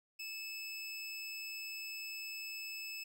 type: tone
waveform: 25% pulse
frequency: 2611 Hz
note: E7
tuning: 17 cents flat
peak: -38 dBFS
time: 0.19-3.04 s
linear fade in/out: 10 ms
effects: none